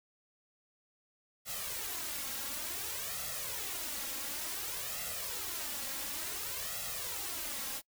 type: noise with flanger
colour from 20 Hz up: white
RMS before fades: -39 dBFS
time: 1.45-7.82 s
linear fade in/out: 50 ms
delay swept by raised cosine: 1.5 to 3.7 ms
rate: 0.56 Hz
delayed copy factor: +0.7
effects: noise-tail reverb RT60 0.1 s tail -24 dB re dry